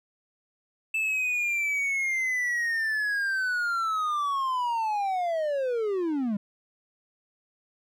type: linear sweep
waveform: triangle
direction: down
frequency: 2642 to 194.8 Hz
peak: -23 dBFS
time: 0.94-6.37 s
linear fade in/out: 5 ms
effects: none